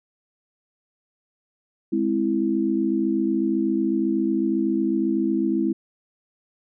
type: chord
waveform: sine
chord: Ab augmented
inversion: none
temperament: equal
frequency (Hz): 207.7 / 261.6 / 329.6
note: Ab3 / C4 / E4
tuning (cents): 0 / 0 / 0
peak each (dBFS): -25 / -25 / -22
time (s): 1.92-5.73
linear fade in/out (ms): 10
effects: none